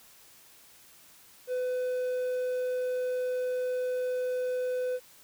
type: tone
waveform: triangle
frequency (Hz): 503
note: B4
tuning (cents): +32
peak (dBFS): -26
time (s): 1.47-5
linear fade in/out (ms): 50
effects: white hiss -56 dBFS RMS until 5.23 s